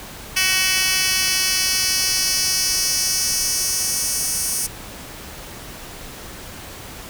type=tone with high-pass filter sweep; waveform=10% pulse; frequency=374.7 Hz; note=F#4; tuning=22 cents sharp; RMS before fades=-20 dBFS; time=0.36-4.67 s; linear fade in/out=10 ms; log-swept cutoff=3000 to 7900 Hz; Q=1.6; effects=pink hiss -36 dBFS RMS until 7.09 s